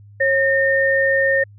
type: tone pair together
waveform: sine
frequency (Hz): 542.5 / 1827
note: C#5 / A#6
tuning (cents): -37 / -35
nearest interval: octave + major sixth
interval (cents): 2102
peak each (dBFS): -17 / -16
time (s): 0.2-1.44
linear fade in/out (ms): 10
effects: added 102 Hz sine -41 dBFS peak until 1.58 s